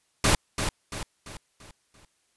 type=noise with echo; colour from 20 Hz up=pink; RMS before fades=-20 dBFS; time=0.24-0.35 s; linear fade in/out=2 ms; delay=340 ms; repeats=5; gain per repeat=-7 dB; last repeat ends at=2.05 s; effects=white hiss -70 dBFS RMS until 2.36 s + resampled to 24000 Hz